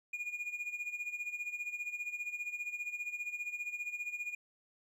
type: tone with tremolo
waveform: triangle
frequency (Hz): 2438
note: D#7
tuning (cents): -36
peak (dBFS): -33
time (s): 0.13-4.35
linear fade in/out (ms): 5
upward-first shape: sine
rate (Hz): 15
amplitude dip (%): 75
effects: none